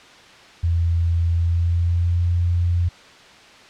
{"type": "tone with pitch glide", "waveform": "sine", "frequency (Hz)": [84.4, 86.92], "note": ["E2", "F2"], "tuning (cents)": [41, -8], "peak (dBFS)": -16, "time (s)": [0.63, 2.89], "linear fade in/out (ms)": 10, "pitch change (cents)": 51, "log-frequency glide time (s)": [1.33, 2.24], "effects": ["white hiss -45 dBFS RMS until 3.69 s", "low-pass 4000 Hz 12 dB/octave"]}